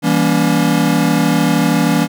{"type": "chord", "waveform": "square", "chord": "E diminished seventh", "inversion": "none", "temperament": "just", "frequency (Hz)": [164.81, 197.78, 237.3, 284.8], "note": ["E3", "G3", "Bb3", "Db4"], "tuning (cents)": [0, 16, 31, 47], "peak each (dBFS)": [-17, -19, -18, -17], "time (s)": [0.02, 2.08], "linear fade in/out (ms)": 50, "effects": []}